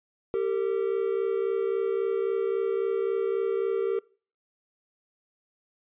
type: tone pair together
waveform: triangle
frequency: 392 / 455.7 Hz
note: G4 / A#4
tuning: 0 / -39 cents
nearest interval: minor third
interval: 261 cents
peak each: -25 dBFS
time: 0.34-3.99 s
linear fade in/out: 0 ms
effects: noise-tail reverb RT60 0.4 s tail -22 dB re dry + resampled to 8000 Hz